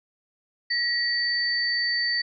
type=tone pair together; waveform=sine; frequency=1917 / 4559 Hz; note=A#6 / C#8; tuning=+48 / +48 cents; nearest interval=octave + minor third; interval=1500 cents; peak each=-25 dBFS; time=0.7-2.22 s; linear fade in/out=10 ms; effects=none